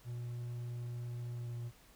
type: tone with pitch glide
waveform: triangle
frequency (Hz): 120.4 to 118.95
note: B2 to A#2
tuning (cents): -44 to +35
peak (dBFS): -37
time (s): 0.04-1.72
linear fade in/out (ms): 50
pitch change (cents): -21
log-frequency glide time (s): 1.32-1.54
effects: added 50 Hz sine -70 dBFS peak until 1.95 s + pink hiss -63 dBFS RMS until 1.95 s